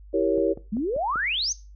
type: chord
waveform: sine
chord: E diminished seventh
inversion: none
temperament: equal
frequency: 329.6 / 392 / 466.2 / 554.4 Hz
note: E4 / G4 / Bb4 / Db5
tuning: 0 / 0 / 0 / 0 cents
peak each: -25 dBFS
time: 0.13-0.54 s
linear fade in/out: 20 ms
type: click train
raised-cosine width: 2 ms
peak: -25 dBFS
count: 5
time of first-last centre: 0.38-1.158 s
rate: 5.14 Hz
type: exponential sweep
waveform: sine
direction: up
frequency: 196.6 to 6610 Hz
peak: -23 dBFS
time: 0.72-1.53 s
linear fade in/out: 10 ms
effects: noise-tail reverb RT60 0.3 s tail -18 dB re dry + added 50 Hz sine -43 dBFS peak until 1.75 s